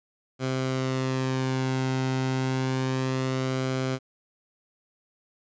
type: tone with flanger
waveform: sawtooth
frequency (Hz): 130.81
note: C3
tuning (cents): 0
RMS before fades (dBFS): -27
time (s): 0.39-3.99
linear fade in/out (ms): 50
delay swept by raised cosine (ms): 1.1 to 1.74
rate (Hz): 0.29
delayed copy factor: -0.5
effects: resampled to 16000 Hz + 10-bit